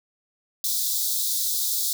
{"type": "high-pass noise", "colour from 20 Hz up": "white", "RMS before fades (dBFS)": -25, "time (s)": [0.64, 1.93], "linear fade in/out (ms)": 2, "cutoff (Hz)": 3500, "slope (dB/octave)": 96, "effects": []}